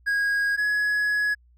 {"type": "tone pair in turn", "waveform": "triangle", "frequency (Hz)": [1643, 1681.4], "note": ["G#6", "G#6"], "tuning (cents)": [-19, 21], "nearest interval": "unison", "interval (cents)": 40, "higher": "second", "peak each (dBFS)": [-19, -19], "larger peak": "neither", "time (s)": [[0.06, 0.57], [0.57, 1.35]], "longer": "second", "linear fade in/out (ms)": 20, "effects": ["added 60 Hz sine -54 dBFS peak until 1.57 s"]}